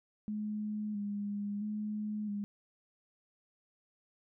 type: tone with vibrato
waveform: sine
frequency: 207.7 Hz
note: G#3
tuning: in tune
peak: -34 dBFS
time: 0.28-2.44 s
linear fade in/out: 0 ms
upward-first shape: square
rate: 0.75 Hz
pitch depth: 31 cents each way
effects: none